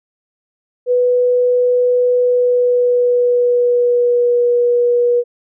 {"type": "tone with pitch glide", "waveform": "sine", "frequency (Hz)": [493.9, 482.9], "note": ["B4", "B4"], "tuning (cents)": [0, -39], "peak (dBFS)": -10, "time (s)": [0.86, 5.24], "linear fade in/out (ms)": 50, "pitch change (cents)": -39, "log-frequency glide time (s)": [2.18, 4.42], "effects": []}